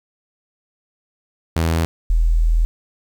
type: tone pair in turn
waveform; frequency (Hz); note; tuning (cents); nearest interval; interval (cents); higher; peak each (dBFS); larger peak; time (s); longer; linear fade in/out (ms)
sawtooth / sine; 82 / 40.83; E2 / E1; -9 / -16; octave; 1207; first; -12; neither; 1.56-1.85 / 2.1-2.65; second; 0
effects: 8-bit